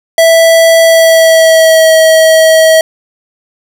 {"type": "tone with pitch glide", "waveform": "square", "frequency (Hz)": [658, 641.1], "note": ["E5", "E5"], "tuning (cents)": [-3, -48], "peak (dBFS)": -3, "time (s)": [0.18, 2.81], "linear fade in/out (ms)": 2, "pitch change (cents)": -45, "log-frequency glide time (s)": [0.82, 1.94], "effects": []}